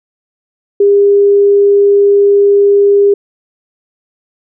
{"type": "tone", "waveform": "sine", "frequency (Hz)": 403.2, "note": "G4", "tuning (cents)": 49, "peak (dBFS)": -4, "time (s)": [0.8, 3.14], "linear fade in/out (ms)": 5, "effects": []}